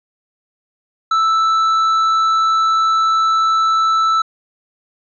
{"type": "tone with tanh clipping", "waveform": "sine", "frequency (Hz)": 1318.5, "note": "E6", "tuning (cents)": 0, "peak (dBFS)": -13, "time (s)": [1.11, 4.22], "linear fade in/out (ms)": 5, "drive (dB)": 7, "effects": ["resampled to 16000 Hz"]}